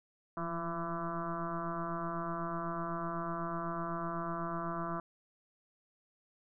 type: tone with frequency modulation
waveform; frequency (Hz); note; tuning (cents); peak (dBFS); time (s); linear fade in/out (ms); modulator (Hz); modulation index
sine; 672; E5; +33; -34; 0.37-5; 2; 167; 4
effects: none